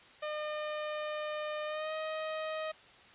sawtooth tone with pitch glide, 606 to 627.7 Hz, D#5 to D#5, -46 to +15 cents, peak -31 dBFS, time 0.22-2.72 s, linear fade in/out 10 ms, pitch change +61 cents, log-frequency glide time 1.65-1.93 s, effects white hiss -57 dBFS RMS until 3.14 s + resampled to 8000 Hz

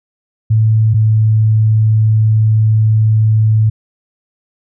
sine tone pair in turn, 110 / 109.24 Hz, A2 / A2, 0 / -12 cents, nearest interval unison, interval 12 cents, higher first, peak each -7 dBFS, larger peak neither, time 0.5-0.94 / 0.94-3.7 s, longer second, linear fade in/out 10 ms, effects none

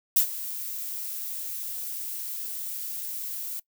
violet noise with ADSR envelope, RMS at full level -18 dBFS, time 0.16-3.6 s, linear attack 8 ms, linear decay 93 ms, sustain -16 dB, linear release 9 ms, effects noise-tail reverb RT60 0.1 s tail -21 dB re dry

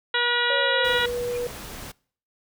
harmonic tone, 481.3 Hz, B4, 45 cents flat, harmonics 1 / 2 / 3 / 4 / 5 / 6 / 7 / 8, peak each -30 / -29 / -25 / -27 / -35 / -30 / -29 / -29 dBFS, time 0.14-1.06 s, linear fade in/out 5 ms
sine tone with pitch glide, 554.4 to 485.4 Hz, C#5 to B4, 0 to -30 cents, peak -25 dBFS, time 0.5-1.47 s, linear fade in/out 2 ms, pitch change -230 cents, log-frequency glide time 0.61-1.03 s
pink noise, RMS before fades -38 dBFS, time 0.84-1.92 s, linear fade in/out 10 ms
sine tone with exponential growth, 2422 Hz, D#7, 47 cents flat, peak -34 dBFS, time 1.29-1.37 s, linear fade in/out 0 ms, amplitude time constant 17 ms
effects noise-tail reverb RT60 0.5 s tail -24 dB re dry

